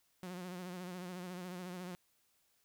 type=tone with vibrato; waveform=sawtooth; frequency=180.5 Hz; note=F#3; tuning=43 cents flat; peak=-39 dBFS; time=0.23-1.95 s; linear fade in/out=0 ms; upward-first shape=sine; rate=14 Hz; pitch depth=52 cents each way; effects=white hiss -75 dBFS RMS until 2.64 s